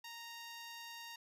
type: tone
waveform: 10% pulse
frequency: 930 Hz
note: A#5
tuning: 4 cents flat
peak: -39 dBFS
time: 0.04-1.16 s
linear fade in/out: 5 ms
effects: resampled to 32000 Hz